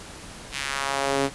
sawtooth tone with high-pass filter sweep, 138 Hz, C#3, 7 cents flat, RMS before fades -26 dBFS, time 0.51-1.3 s, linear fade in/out 50 ms, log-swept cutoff 2600 to 290 Hz, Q 1.3, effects pink hiss -41 dBFS RMS until 1.34 s + resampled to 24000 Hz

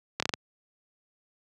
slowing click train, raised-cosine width 0.2 ms, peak -9 dBFS, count 5, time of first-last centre 0.2-0.338 s, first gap 25 ms, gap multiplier 1.22, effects high-pass 100 Hz 12 dB/octave

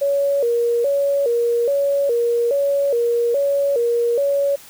sine tone with vibrato, 515 Hz, C5, 28 cents flat, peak -15 dBFS, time 0.01-4.56 s, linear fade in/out 10 ms, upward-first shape square, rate 1.2 Hz, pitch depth 150 cents each way, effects white hiss -43 dBFS RMS until 4.69 s

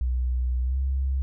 sine tone with pitch glide, 62.2 to 66.66 Hz, B1 to C2, +13 to +33 cents, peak -22 dBFS, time 0.01-1.22 s, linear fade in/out 0 ms, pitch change +120 cents, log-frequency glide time 0.63-0.78 s, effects none

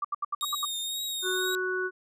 sine tone bursts, 1173 Hz, D6, 2 cents flat, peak -26 dBFS, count 7, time 0.02-0.652 s, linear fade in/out 5 ms, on 26 ms, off 75 ms
sawtooth tone with vibrato, 3729 Hz, A#7, in tune, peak -28 dBFS, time 0.41-1.55 s, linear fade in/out 0 ms, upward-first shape triangle, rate 2 Hz, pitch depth 45 cents each way
harmonic tone, 370 Hz, F#4, in tune, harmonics 1 / 3 / 4, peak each -30 / -39 / -30 dBFS, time 1.22-1.91 s, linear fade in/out 50 ms
effects none

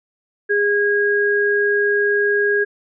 sine tone pair together, 409.8 / 1639.2 Hz, G#4 / G#6, -23 / -23 cents, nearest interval 2 octaves, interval 2400 cents, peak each -17 dBFS, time 0.49-2.65 s, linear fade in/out 20 ms, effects none

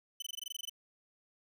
sawtooth tone bursts, 3016 Hz, F#7, 32 cents sharp, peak -35 dBFS, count 12, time 0.2-0.696 s, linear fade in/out 5 ms, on 23 ms, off 20 ms, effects none

